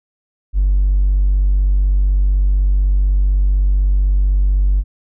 sine tone with hard clipping, 47.95 Hz, G1, 37 cents flat, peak -11 dBFS, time 0.53-4.84 s, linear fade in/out 50 ms, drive 1 dB, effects none

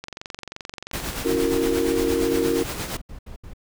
click train, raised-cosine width 0.2 ms, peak -17 dBFS, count 27, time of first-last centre 0.04-1.175 s, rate 22.9 Hz
pink noise with tremolo, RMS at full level -28 dBFS, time 0.93-2.97 s, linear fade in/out 5 ms, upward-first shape sine, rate 8.6 Hz, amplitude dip 50%
sine chord, F# dominant seventh, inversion second, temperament just, 277.5 / 333 / 370 / 462.5 Hz, C#4 / E4 / F#4 / A#4, +2 / +18 / 0 / -14 cents, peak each -26 / -25 / -26 / -23 dBFS, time 1.24-2.64 s, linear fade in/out 20 ms
brown noise bursts, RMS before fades -37 dBFS, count 6, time 2.57-3.535 s, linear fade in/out 5 ms, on 100 ms, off 73 ms
effects none

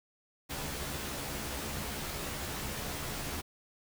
pink noise with comb filter, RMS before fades -38 dBFS, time 0.49-3.42 s, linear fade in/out 20 ms, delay 14 ms, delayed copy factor +0.65, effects none

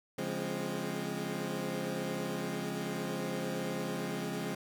20% pulse chord, Db major seventh, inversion none, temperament equal with one note detuned, 141.42 / 174.61 / 207.7 / 261.6 Hz, Db3 / F3 / Ab3 / C4, +35 / 0 / 0 / 0 cents, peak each -37 / -34 / -34 / -36 dBFS, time 0.18-4.55 s, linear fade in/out 5 ms, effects none

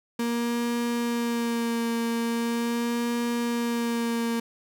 35% pulse tone with vibrato, 234.5 Hz, A#3, 11 cents sharp, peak -23 dBFS, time 0.19-4.4 s, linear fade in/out 5 ms, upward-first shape sine, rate 0.41 Hz, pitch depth 21 cents each way, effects none

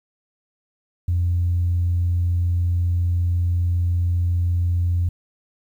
sine tone, 87.31 Hz, F2, in tune, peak -16 dBFS, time 1.08-5.09 s, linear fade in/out 5 ms, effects tanh soft clip ceiling -13 dBFS + 9-bit

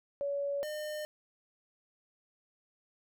sine / square tone pair in turn, 565 / 606.4 Hz, C#5 / D#5, +33 / -45 cents, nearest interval minor second, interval 122 cents, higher second, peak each -31 / -37 dBFS, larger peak first, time 0.21-0.63 / 0.63-1.05 s, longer neither, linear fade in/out 0 ms, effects none

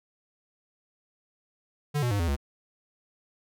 square tone with pitch steps, 146.83 / 122.05 / 101.45 / 84.33 / 70.1 Hz, D3 / B2 / G#2 / E2 / C#2, 0 / -20 / -40 / +40 / +20 cents, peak -25 dBFS, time 1.94-2.365 s, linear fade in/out 20 ms, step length 85 ms, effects none

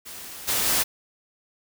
white noise with level steps, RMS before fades -39 / -24 / -22 dBFS, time 0.05-0.84 s, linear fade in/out 20 ms, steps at 0.47 / 0.65 s, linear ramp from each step 20 ms, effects none

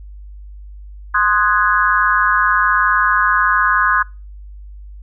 sine chord, Ab dominant seventh, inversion first, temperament equal, 1046.5 / 1244.5 / 1480 / 1661.2 Hz, C6 / Eb6 / Gb6 / Ab6, 0 / 0 / 0 / 0 cents, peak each -17 dBFS, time 1.14-4.03 s, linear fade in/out 10 ms, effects noise-tail reverb RT60 0.3 s tail -26 dB re dry + added 50 Hz sine -32 dBFS peak until 5.02 s

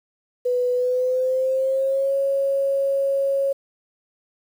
sine tone with pitch glide, 495.3 to 549.6 Hz, B4 to C#5, +5 to -15 cents, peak -18 dBFS, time 0.45-3.53 s, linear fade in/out 10 ms, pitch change +180 cents, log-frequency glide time 0.74-2.14 s, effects 8-bit

